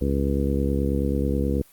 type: harmonic tone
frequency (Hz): 69.3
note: C#2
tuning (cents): 0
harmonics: 1 / 2 / 3 / 4 / 5 / 6 / 7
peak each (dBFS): -24 / -29 / -27 / -28 / -32 / -32 / -30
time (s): 0.01-1.62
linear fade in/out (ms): 5
effects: white hiss -54 dBFS RMS until 1.72 s + Opus 24 kbps